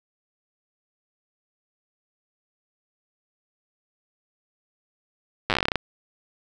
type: slowing click train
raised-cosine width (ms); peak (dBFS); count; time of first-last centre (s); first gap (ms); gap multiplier
0.3; -5; 14; 5.5-5.757; 8; 1.14
effects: none